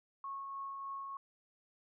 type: tone with tremolo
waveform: sine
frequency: 1097 Hz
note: C#6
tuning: 18 cents flat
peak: -39 dBFS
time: 0.24-1.17 s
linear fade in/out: 2 ms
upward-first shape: triangle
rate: 3.3 Hz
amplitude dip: 30%
effects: none